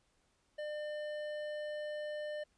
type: tone with hard clipping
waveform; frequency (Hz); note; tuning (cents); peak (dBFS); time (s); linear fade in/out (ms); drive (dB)
sine; 600; D5; +37; -40; 0.58-2.44; 10; 11
effects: pink hiss -75 dBFS RMS until 2.57 s + resampled to 22050 Hz